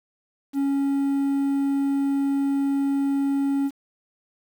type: tone with quantisation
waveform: triangle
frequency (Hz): 277.2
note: C#4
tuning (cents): 0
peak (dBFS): -18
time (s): 0.53-3.71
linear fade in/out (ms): 50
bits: 8
effects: none